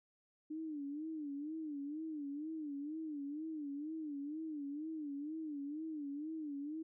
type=tone with vibrato; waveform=sine; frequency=300 Hz; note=D4; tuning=37 cents sharp; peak=-40 dBFS; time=0.5-6.83 s; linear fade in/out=10 ms; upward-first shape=sine; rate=2.1 Hz; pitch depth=120 cents each way; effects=none